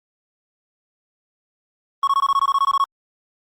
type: tone bursts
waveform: triangle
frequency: 1104 Hz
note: C#6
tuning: 7 cents flat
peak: -12 dBFS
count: 13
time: 2.03-2.841 s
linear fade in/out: 2 ms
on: 43 ms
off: 21 ms
effects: Opus 24 kbps